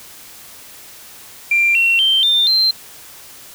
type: tone with pitch steps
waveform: sine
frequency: 2373 / 2726 / 3131 / 3597 / 4132 Hz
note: D7 / F7 / G7 / A7 / C8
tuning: +17 / -43 / -3 / +37 / -22 cents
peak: -10 dBFS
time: 1.51-2.71 s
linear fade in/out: 5 ms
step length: 240 ms
effects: tanh soft clip ceiling -6 dBFS + white hiss -39 dBFS RMS until 3.54 s